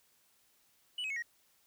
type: tone with pitch steps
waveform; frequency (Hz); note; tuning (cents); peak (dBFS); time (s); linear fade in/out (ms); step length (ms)
sine; 2960 / 2547 / 2192 / 1886.3; F#7 / D#7 / C#7 / A#6; 0 / +40 / -20 / +20; -32; 0.98-1.224; 5; 61
effects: tanh soft clip ceiling -34 dBFS + white hiss -70 dBFS RMS until 1.66 s